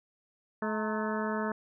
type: harmonic tone with a mistuned harmonic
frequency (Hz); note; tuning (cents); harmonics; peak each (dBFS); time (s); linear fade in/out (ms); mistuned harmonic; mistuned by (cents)
215.4; A3; -37; 1 / 2 / 3 / 4 / 5 / 6 / 7 / 8; -33 / -36 / -38 / -39 / -40 / -41 / -41 / -42; 0.62-1.52; 2; 4; +93
effects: none